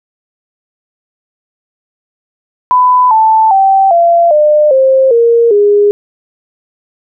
sine tone with pitch steps, 1000 / 880.7 / 775.6 / 683 / 601.5 / 529.7 / 466.5 / 410.8 Hz, B5 / A5 / G5 / F5 / D5 / C5 / A#4 / G#4, +21 / +1 / -19 / -39 / +41 / +21 / +1 / -19 cents, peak -4 dBFS, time 2.71-5.91 s, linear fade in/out 0 ms, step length 400 ms, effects none

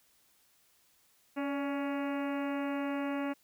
harmonic tone with a mistuned harmonic, 279.8 Hz, C#4, 16 cents sharp, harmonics 1 / 2 / 3 / 4 / 5 / 6 / 7 / 8 / 9 / 10, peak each -33 / -39 / -43 / -45 / -47 / -49 / -50 / -51 / -52 / -53 dBFS, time 1.36-3.34 s, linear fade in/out 20 ms, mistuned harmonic 2, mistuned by +44 cents, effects white hiss -68 dBFS RMS until 3.43 s

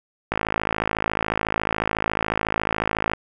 click train, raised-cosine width 0.5 ms, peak -6 dBFS, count 153, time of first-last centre 0.32-3.135 s, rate 54 Hz, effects none

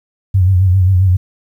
sine tone with vibrato, 93.1 Hz, F#2, 11 cents sharp, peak -7 dBFS, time 0.34-1.17 s, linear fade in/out 10 ms, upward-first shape sine, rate 7.5 Hz, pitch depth 74 cents each way, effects 8-bit

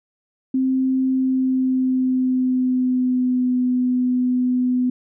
sine tone with pitch glide, 261.6 to 250.7 Hz, C4 to B3, 0 to +26 cents, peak -16 dBFS, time 0.54-4.9 s, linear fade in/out 5 ms, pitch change -74 cents, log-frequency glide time 1.09-3.57 s, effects none

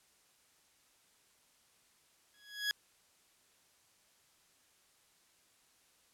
20% pulse tone with exponential growth, 1670 Hz, G#6, 9 cents sharp, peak -24 dBFS, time 2.34-2.71 s, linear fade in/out 0 ms, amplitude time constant 80 ms, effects white hiss -69 dBFS RMS until 6.13 s + low-pass 11000 Hz 12 dB/octave

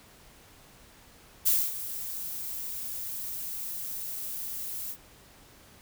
violet noise with ADSR envelope, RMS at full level -22 dBFS, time 1.45-4.97 s, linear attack 22 ms, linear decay 240 ms, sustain -14 dB, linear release 68 ms, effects pink hiss -55 dBFS RMS until 5.81 s

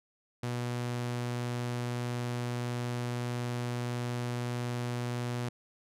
sawtooth tone, 121.6 Hz, B2, 26 cents flat, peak -28 dBFS, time 0.43-5.49 s, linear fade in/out 5 ms, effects low-pass 11000 Hz 12 dB/octave

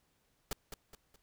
pink noise with echo, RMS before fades -36 dBFS, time 0.51-0.53 s, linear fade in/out 2 ms, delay 210 ms, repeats 3, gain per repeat -8 dB, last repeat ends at 1.16 s, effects pink hiss -75 dBFS RMS until 1.22 s

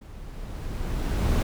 brown noise with level ramp, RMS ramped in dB -43 to -20 dBFS, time 0.01-1.43 s, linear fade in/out 10 ms, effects none

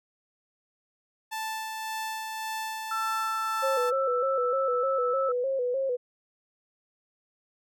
sawtooth tone with tremolo, 880 Hz, A5, in tune, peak -27 dBFS, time 1.31-3.91 s, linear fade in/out 20 ms, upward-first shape sine, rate 1.8 Hz, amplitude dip 30%
sine tone with pitch glide, 1340 to 1311.7 Hz, E6 to E6, +28 to -9 cents, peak -28 dBFS, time 2.91-5.32 s, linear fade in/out 5 ms, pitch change -37 cents, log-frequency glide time 3.05-5.02 s
sine tone with vibrato, 515 Hz, C5, 28 cents flat, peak -25 dBFS, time 3.62-5.97 s, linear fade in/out 20 ms, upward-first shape square, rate 3.3 Hz, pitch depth 75 cents each way
effects none

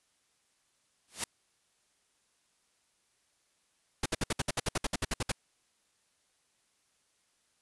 white noise with exponential growth, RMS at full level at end -28 dBFS, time 1.08-1.24 s, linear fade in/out 2 ms, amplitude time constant 33 ms
pink noise bursts, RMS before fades -30 dBFS, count 15, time 4.03-5.319 s, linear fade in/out 5 ms, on 29 ms, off 61 ms
effects white hiss -73 dBFS RMS until 7.61 s + resampled to 24000 Hz

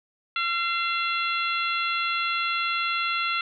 harmonic tone with a mistuned harmonic, 680 Hz, F5, 46 cents flat, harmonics 2 / 3 / 4 / 5 / 6, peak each -27 / -31 / -29 / -33 / -36 dBFS, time 0.36-3.41 s, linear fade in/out 2 ms, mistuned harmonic 3, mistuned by +34 cents, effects none

